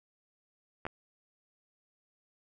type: clicks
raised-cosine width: 0.5 ms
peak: -22 dBFS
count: 2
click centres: 0.853 / 0.866 s
effects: none